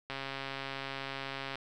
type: click train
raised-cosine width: 0.3 ms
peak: -22 dBFS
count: 199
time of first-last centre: 0.1-1.556 s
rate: 136 Hz
effects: none